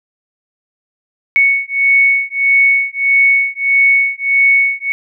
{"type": "beating tone pair", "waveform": "sine", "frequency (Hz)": [2217, 2218.6], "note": ["C#7", "C#7"], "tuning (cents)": [0, 1], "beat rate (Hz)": 1.6, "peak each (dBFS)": -12, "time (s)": [1.36, 4.92], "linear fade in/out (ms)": 0, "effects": []}